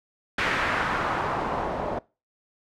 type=noise with low-pass filter sweep; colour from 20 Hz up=white; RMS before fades=-27 dBFS; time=0.38-1.99 s; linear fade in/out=5 ms; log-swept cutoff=2000 to 660 Hz; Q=1.6; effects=noise-tail reverb RT60 0.3 s tail -23 dB re dry